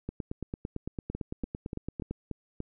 two click trains, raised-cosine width 3 ms, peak -22 / -21 dBFS, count 6 / 19, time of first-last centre 1.15-2.603 / 0.09-2.11 s, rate 3.44 / 8.91 Hz, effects none

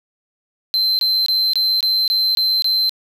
triangle tone bursts, 4097 Hz, C8, 37 cents flat, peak -13 dBFS, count 8, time 0.74-2.894 s, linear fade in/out 0 ms, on 250 ms, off 22 ms, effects none

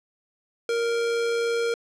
square tone with amplitude modulation, 466.2 Hz, A#4, in tune, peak -22 dBFS, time 0.69-1.74 s, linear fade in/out 2 ms, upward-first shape sine, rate 103 Hz, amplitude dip 25%, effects low-pass 7000 Hz 12 dB/octave

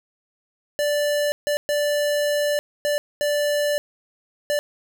square tone bursts at uneven times, 586 Hz, D5, 4 cents flat, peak -20 dBFS, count 6, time 0.79-1.32 / 1.47-1.57 / 1.69-2.59 / 2.85-2.98 / 3.21-3.78 / 4.5-4.59 s, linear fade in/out 0 ms, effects none

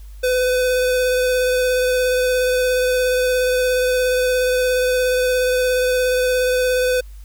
square tone with vibrato, 504 Hz, B4, 35 cents sharp, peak -16 dBFS, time 0.23-7.01 s, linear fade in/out 10 ms, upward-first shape triangle, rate 17 Hz, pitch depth 17 cents each way, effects added 50 Hz sine -34 dBFS peak until 7.24 s + white hiss -54 dBFS RMS until 7.24 s

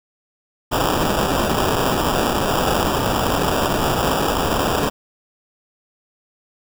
violet noise with sample-and-hold, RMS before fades -19 dBFS, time 0.71-4.9 s, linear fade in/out 20 ms, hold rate 2100 Hz, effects none

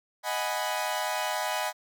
sawtooth chord, G# minor seventh, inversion second, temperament equal, 622.3 / 740 / 830.6 / 987.8 Hz, D#5 / F#5 / G#5 / B5, 0 / 0 / 0 / 0 cents, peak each -30 dBFS, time 0.23-1.73 s, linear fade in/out 50 ms, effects none

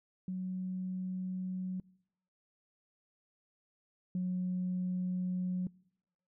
sine tone pair in turn, 185 / 182.14 Hz, F#3 / F#3, 0 / -27 cents, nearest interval unison, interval 27 cents, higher first, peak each -34 / -30 dBFS, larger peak second, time 0.28-1.8 / 4.15-5.67 s, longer neither, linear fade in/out 2 ms, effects noise-tail reverb RT60 0.8 s tail -25 dB re dry + tanh soft clip ceiling -27 dBFS

